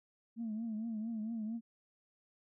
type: tone with vibrato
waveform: sine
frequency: 222.4 Hz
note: A3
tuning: 19 cents sharp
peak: -35 dBFS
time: 0.36-1.61 s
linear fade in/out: 50 ms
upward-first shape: triangle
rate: 4.4 Hz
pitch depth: 99 cents each way
effects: tanh soft clip ceiling -33 dBFS